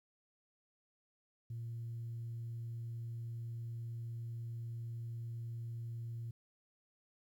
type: tone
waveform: sine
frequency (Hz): 116.2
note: A#2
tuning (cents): -5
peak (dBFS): -39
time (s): 1.5-6.31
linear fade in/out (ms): 5
effects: tanh soft clip ceiling -37 dBFS + 12-bit